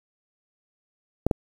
clicks, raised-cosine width 2 ms, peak -7 dBFS, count 2, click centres 1.266 / 1.312 s, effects 7-bit

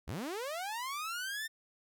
sawtooth linear sweep, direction up, 51.8 to 1820 Hz, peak -33 dBFS, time 0.07-1.48 s, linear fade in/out 20 ms, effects none

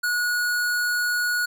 square tone, 1456 Hz, F#6, 28 cents flat, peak -22 dBFS, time 0.03-1.46 s, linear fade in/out 10 ms, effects none

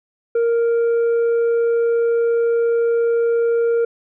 triangle tone with tanh clipping, 465.7 Hz, A#4, 2 cents flat, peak -15 dBFS, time 0.35-3.85 s, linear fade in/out 5 ms, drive 8 dB, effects none

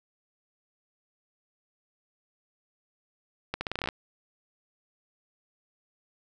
accelerating click train, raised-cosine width 0.3 ms, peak -14 dBFS, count 11, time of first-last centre 3.54-3.888 s, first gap 70 ms, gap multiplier 0.83, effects none

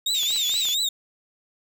35% pulse tone with vibrato, 3681 Hz, A#7, 23 cents flat, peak -20 dBFS, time 0.06-0.89 s, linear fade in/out 5 ms, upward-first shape triangle, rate 4.3 Hz, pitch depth 160 cents each way
pink band-pass noise, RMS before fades -36 dBFS, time 0.14-0.75 s, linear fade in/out 10 ms, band 2400 to 7300 Hz, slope 48 dB/octave
clicks, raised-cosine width 0.3 ms, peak -24 dBFS, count 7, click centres 0.233 / 0.306 / 0.362 / 0.495 / 0.541 / 0.654 / 0.687 s
effects none

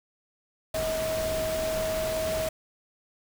sine tone in noise, 637 Hz, D#5, 41 cents sharp, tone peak -27 dBFS, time 0.74-2.49 s, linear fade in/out 5 ms, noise pink, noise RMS -34 dBFS, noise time 0.74-2.49 s, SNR +4 dB, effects none

